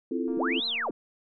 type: chord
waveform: sine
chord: F major seventh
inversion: second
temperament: equal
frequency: 261.6 / 329.6 / 349.2 / 440 Hz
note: C4 / E4 / F4 / A4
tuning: 0 / 0 / 0 / 0 cents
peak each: -30 / -32 / -34 / -34 dBFS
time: 0.11-0.6 s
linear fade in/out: 5 ms
type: click train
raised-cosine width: 1 ms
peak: -37 dBFS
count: 147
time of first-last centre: 0.28-0.907 s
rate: 233 Hz
type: linear two-way sweep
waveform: sine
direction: up then down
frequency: 132.3 to 4186 to 136.8 Hz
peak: -27 dBFS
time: 0.37-0.91 s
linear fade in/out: 10 ms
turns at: 0.66 s
effects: none